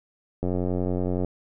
click train, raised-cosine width 2 ms, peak -14 dBFS, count 75, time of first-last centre 0.43-1.247 s, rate 90.6 Hz, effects none

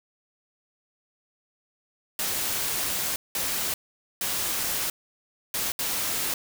white noise bursts at uneven times, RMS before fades -28 dBFS, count 5, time 2.19-3.16 / 3.35-3.74 / 4.21-4.9 / 5.54-5.72 / 5.79-6.34 s, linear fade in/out 2 ms, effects none

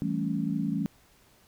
sine chord, A dominant seventh, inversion second, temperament equal, 164.81 / 196 / 220 / 277.2 Hz, E3 / G3 / A3 / C#4, 0 / 0 / 0 / 0 cents, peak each -32 dBFS, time 0.02-0.86 s, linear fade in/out 0 ms, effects pink hiss -61 dBFS RMS until 1.47 s

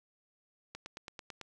click train, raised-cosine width 0.2 ms, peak -26 dBFS, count 7, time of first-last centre 0.75-1.413 s, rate 9.05 Hz, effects none

